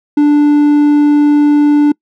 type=tone; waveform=triangle; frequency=293.7 Hz; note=D4; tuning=in tune; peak=-3 dBFS; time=0.17-1.92 s; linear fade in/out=5 ms; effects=noise-tail reverb RT60 0.1 s tail -26 dB re dry